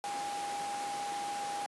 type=tone in noise; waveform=sine; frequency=813 Hz; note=G#5; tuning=37 cents flat; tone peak=-35 dBFS; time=0.04-1.66 s; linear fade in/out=0 ms; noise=pink; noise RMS=-41 dBFS; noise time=0.04-1.66 s; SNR=+3 dB; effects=high-pass 300 Hz 12 dB/octave + resampled to 24000 Hz